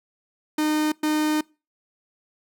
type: tone bursts at uneven times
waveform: 45% pulse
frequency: 306 Hz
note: D#4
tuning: 29 cents flat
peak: -20 dBFS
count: 2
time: 0.58-0.92 / 1.03-1.41 s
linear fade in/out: 5 ms
effects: noise-tail reverb RT60 0.3 s tail -24 dB re dry